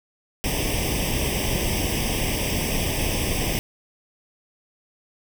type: noise with comb filter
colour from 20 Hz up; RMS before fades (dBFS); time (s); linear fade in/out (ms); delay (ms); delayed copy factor
pink; -24; 0.44-3.59; 0; 0.36; +0.95
effects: none